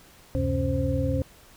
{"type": "tone cluster", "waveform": "sine", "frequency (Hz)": [73.2, 93.2, 132.3, 274.2, 523], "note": ["D2", "F#2", "C3", "C#4", "C5"], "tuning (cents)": [-5, 13, 20, -19, -1], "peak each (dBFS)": -29, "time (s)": [0.35, 1.22], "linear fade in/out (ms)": 0, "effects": ["pink hiss -53 dBFS RMS until 1.56 s"]}